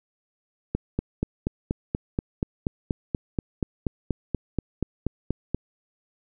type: click train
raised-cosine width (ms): 3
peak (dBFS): -11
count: 21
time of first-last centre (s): 0.75-5.546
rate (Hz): 4.17
effects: none